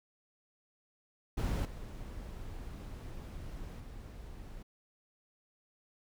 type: noise with level steps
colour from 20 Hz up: brown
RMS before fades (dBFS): -32 / -44 / -47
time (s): 1.37-4.63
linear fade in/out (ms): 10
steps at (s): 1.65 / 3.8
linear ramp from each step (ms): 2
effects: none

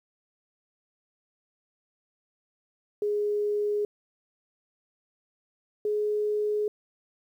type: tone pair in turn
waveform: sine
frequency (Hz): 415.3 / 420.4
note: G#4 / G#4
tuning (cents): 0 / +21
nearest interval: unison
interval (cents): 21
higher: second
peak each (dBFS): -24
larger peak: neither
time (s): 3.02-3.85 / 5.85-6.68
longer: neither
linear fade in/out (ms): 2
effects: 10-bit

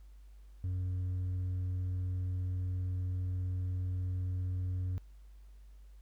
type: tone with hard clipping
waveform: triangle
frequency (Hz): 91.5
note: F#2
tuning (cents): -19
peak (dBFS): -31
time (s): 0.64-4.98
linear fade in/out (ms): 0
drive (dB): 1
effects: added 50 Hz sine -51 dBFS peak until 6.01 s + pink hiss -73 dBFS RMS until 6.01 s

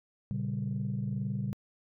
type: chord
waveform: sine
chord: G diminished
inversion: first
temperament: equal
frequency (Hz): 116.54 / 138.59 / 196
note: Bb2 / Db3 / G3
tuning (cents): 0 / 0 / 0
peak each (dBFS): -34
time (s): 0.31-1.53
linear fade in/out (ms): 0
effects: tanh soft clip ceiling -24 dBFS

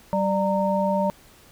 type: tone cluster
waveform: sine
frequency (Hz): 193.4 / 593 / 922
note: G3 / D5 / A#5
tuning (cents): -23 / +17 / -19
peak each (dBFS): -24 / -23 / -25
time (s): 0.13-1.1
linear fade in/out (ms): 0
effects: pink hiss -52 dBFS RMS until 1.51 s

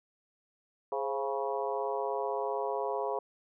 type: harmonic tone with a mistuned harmonic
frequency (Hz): 138.59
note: C#3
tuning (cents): 0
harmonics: 3 / 4 / 5 / 6 / 7 / 8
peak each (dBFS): -35 / -36 / -37 / -41 / -37 / -44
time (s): 0.92-3.19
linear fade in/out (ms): 2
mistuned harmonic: 4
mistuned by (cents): -73
effects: none

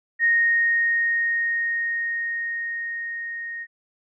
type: tone with level ramp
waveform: sine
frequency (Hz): 1860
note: A#6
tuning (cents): -4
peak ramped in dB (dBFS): -15 to -30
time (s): 0.19-3.67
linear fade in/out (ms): 50
effects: none

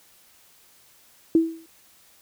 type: tone with exponential decay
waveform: sine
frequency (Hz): 326.8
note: E4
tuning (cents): -15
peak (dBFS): -11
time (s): 1.35-1.66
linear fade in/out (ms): 2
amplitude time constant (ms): 67
effects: white hiss -56 dBFS RMS until 2.21 s

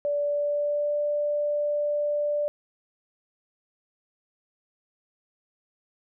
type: tone with pitch glide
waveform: sine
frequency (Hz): 580 to 588.4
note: D5 to D5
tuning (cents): -22 to +3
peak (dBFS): -23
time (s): 0.05-2.48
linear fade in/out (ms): 0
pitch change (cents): +25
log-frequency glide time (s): 0.19-0.96
effects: none

